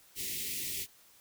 white band-stop noise, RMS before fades -37 dBFS, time 0.15-0.87 s, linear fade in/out 50 ms, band 450 to 1900 Hz, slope 96 dB/octave, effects white hiss -61 dBFS RMS until 1.2 s

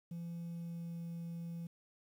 sine tone with pitch glide, 170 to 168.83 Hz, F3 to E3, -46 to +42 cents, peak -38 dBFS, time 0.11-1.67 s, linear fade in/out 5 ms, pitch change -12 cents, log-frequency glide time 0.37-1.02 s, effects tanh soft clip ceiling -40 dBFS + 11-bit

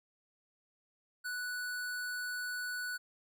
square tone, 1480 Hz, F#6, in tune, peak -37 dBFS, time 1.24-2.98 s, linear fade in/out 20 ms, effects none

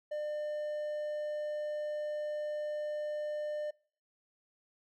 triangle tone, 600 Hz, D5, 37 cents sharp, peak -32 dBFS, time 0.11-3.71 s, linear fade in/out 10 ms, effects noise-tail reverb RT60 0.5 s tail -24 dB re dry

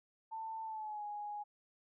sine tone with pitch glide, 890 to 830.4 Hz, A5 to G#5, +20 to 0 cents, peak -40 dBFS, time 0.31-1.44 s, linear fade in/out 20 ms, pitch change -120 cents, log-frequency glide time 0.64-1.04 s, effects none

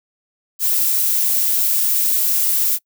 violet noise, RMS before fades -17 dBFS, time 0.59-2.79 s, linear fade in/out 50 ms, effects noise-tail reverb RT60 0.1 s tail -25 dB re dry

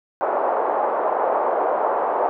pink band-pass noise, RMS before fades -21 dBFS, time 0.21-2.29 s, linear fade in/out 0 ms, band 500 to 980 Hz, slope 24 dB/octave, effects none

